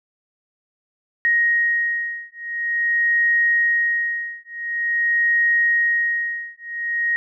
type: beating tone pair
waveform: sine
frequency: 1877 / 1877.47 Hz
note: A#6 / A#6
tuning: +11 / +12 cents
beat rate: 0.47 Hz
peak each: -20 dBFS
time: 1.25-7.16 s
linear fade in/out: 0 ms
effects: none